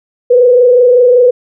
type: tone with frequency modulation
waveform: sine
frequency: 493.9 Hz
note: B4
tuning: in tune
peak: -3 dBFS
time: 0.3-1.31 s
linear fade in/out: 10 ms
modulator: 25.3 Hz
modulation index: 0.67
effects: none